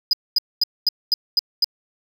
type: tone bursts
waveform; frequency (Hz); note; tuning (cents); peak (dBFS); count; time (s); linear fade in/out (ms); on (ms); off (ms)
triangle; 4978; D#8; 0; -12; 7; 0.11-1.644; 2; 22; 230
effects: none